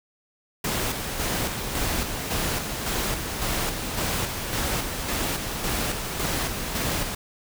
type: noise with tremolo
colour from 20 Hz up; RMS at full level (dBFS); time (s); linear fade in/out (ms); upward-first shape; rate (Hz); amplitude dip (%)
pink; -26; 0.64-7.15; 5; square; 1.8; 40
effects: none